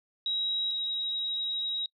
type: tone pair in turn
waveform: sine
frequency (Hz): 3838 / 3822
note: A#7 / A#7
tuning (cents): +50 / +43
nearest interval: unison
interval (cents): 7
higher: first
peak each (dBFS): -27 / -29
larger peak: first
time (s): 0.26-0.71 / 0.71-1.86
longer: second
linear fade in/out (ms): 2
effects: noise-tail reverb RT60 0.1 s tail -25 dB re dry